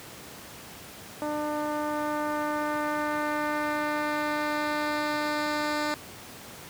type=tone with low-pass filter sweep; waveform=10% pulse; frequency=299.2 Hz; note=D4; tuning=32 cents sharp; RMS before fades=-29 dBFS; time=1.22-5.94 s; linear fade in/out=0 ms; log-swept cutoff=830 to 6000 Hz; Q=0.91; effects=pink hiss -44 dBFS RMS until 6.69 s + high-pass 100 Hz 12 dB/octave